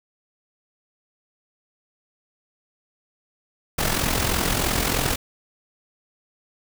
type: noise with amplitude modulation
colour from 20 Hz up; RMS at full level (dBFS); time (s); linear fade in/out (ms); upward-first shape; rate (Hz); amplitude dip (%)
pink; -20; 3.78-5.16; 10; sine; 43.1; 60
effects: none